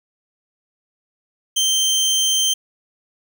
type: tone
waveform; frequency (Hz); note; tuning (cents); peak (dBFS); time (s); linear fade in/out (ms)
25% pulse; 3131; G7; -3; -12; 1.56-2.54; 10
effects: none